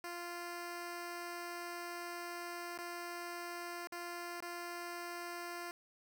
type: tone with dropouts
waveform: 10% pulse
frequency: 347.5 Hz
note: F4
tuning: 9 cents flat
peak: -34 dBFS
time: 0.04-5.71 s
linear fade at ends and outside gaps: 1 ms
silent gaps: 2.777-2.787 / 3.872-3.922 / 4.404-4.424 s
effects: none